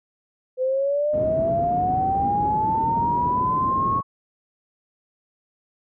sine linear sweep, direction up, 506 to 1108.7 Hz, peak -19 dBFS, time 0.57-4.03 s, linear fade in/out 50 ms
pink band-pass noise, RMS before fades -30 dBFS, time 1.13-4.01 s, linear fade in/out 5 ms, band 100 to 350 Hz, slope 12 dB/octave
effects none

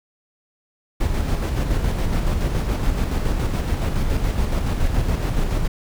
brown noise with tremolo, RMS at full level -19 dBFS, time 1-5.68 s, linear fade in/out 10 ms, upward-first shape square, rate 7.1 Hz, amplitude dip 35%, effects none

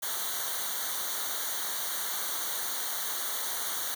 white noise with comb filter, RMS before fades -33 dBFS, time 0.02-3.95 s, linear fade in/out 10 ms, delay 0.39 ms, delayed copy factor -0.95, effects none

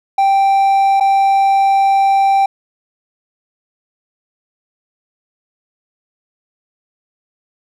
triangle tone with dropouts, 784 Hz, G5, in tune, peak -7 dBFS, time 0.18-2.46 s, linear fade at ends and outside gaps 5 ms, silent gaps 1-1.007 s, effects none

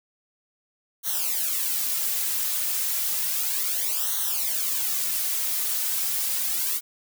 blue noise with flanger, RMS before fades -26 dBFS, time 1.03-6.81 s, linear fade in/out 50 ms, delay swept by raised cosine 0.4 to 3.7 ms, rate 0.32 Hz, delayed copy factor -0.95, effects none

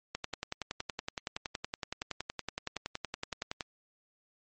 click train, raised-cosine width 0.2 ms, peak -17 dBFS, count 38, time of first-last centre 0.15-3.608 s, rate 10.7 Hz, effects MP3 32 kbps

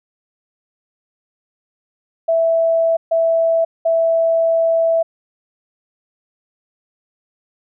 sine tone bursts at uneven times, 659 Hz, E5, 1 cent flat, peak -12 dBFS, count 3, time 2.28-2.97 / 3.11-3.65 / 3.85-5.03 s, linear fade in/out 10 ms, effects none

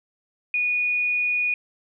sine tone, 2460 Hz, D#7, 20 cents flat, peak -20 dBFS, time 0.54-1.54 s, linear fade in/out 2 ms, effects none

